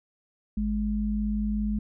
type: tone pair together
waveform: sine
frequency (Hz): 52.65 / 210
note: G#1 / G#3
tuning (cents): +24 / +19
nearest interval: 2 octaves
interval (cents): 2395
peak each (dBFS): -29 / -26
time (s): 0.57-1.79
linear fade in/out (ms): 5
effects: none